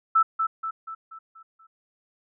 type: tone with echo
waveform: sine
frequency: 1318.5 Hz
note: E6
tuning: in tune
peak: -15 dBFS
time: 0.15-0.23 s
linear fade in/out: 10 ms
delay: 240 ms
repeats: 6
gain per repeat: -6 dB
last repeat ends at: 1.67 s
effects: none